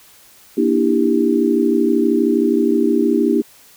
sine chord, E half-diminished seventh, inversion second, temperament just, 237.3 / 296.7 / 329.6 / 395.6 Hz, Bb3 / D4 / E4 / G4, +31 / +18 / 0 / +16 cents, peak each -18 dBFS, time 0.57-3.42 s, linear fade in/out 10 ms, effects white hiss -47 dBFS RMS until 3.76 s

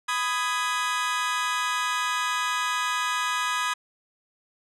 sawtooth chord, G# minor, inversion first, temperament just, 996.7 / 1245.9 / 1661.2 Hz, B5 / D#6 / G#6, +16 / +2 / 0 cents, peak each -25 / -24 / -26 dBFS, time 0.08-3.74 s, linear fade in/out 10 ms, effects low-pass 8000 Hz 12 dB/octave

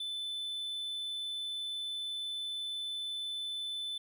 triangle tone, 3514 Hz, A7, 3 cents flat, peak -34 dBFS, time 0-3.98 s, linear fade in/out 5 ms, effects none

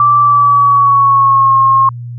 sine tone with pitch glide, 1167 to 1076.3 Hz, D6 to C6, -11 to +49 cents, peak -5 dBFS, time 0-1.89 s, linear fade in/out 2 ms, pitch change -140 cents, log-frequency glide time 0.2-1.57 s, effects added 120 Hz sine -22 dBFS peak until 2.18 s

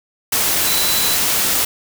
sine tone in noise, 3990 Hz, B7, 17 cents sharp, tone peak -22 dBFS, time 0.66-1.16 s, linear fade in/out 5 ms, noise white, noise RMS -17 dBFS, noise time 0.32-1.65 s, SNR -8 dB, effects none

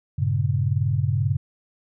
sine chord, G diminished, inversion none, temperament equal, 98 / 116.54 / 138.59 Hz, G2 / Bb2 / Db3, 0 / 0 / 0 cents, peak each -23 / -25 / -23 dBFS, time 0.18-1.37 s, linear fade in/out 10 ms, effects none

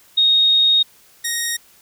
sine / 10% pulse tone pair in turn, 3729 / 1871 Hz, A#7 / A#6, 0 / +6 cents, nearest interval octave, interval 1194 cents, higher first, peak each -11 dBFS, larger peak neither, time 0.17-0.83 / 1.24-1.57 s, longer first, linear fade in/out 10 ms, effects white hiss -51 dBFS RMS until 1.81 s

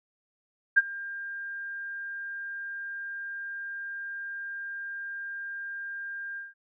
sine tone with ADSR envelope, 1600 Hz, G6, 35 cents sharp, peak -13 dBFS, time 0.76-6.54 s, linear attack 19 ms, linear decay 32 ms, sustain -21 dB, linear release 170 ms, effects none

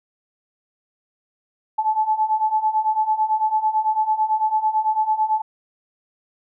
sine beating tone pair, 861 / 870 Hz, A5 / A5, -38 / -20 cents, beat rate 9 Hz, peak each -22 / -19 dBFS, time 1.78-5.42 s, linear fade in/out 10 ms, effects none

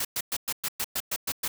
white noise bursts, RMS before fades -29 dBFS, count 10, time 0-1.48 s, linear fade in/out 5 ms, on 49 ms, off 110 ms, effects none

